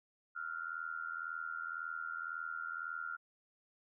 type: tone with amplitude modulation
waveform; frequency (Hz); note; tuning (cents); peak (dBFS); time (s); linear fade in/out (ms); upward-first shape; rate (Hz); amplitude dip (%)
sine; 1400; F6; +4; -35; 0.35-3.17; 20; sine; 81.9; 90
effects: none